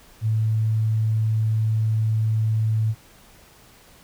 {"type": "tone", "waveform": "sine", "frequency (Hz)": 110, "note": "A2", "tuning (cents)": 0, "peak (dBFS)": -18, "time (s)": [0.21, 2.95], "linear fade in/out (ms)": 50, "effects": ["pink hiss -51 dBFS RMS until 4.03 s"]}